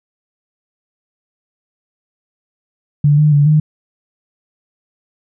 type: tone with pitch steps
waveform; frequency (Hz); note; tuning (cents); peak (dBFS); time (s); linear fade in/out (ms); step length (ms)
sine; 146.1 / 151.1 / 144.6 / 152.9; D3 / D3 / D3 / D#3; -9 / +50 / -27 / -30; -7; 3.04-3.6; 5; 140
effects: none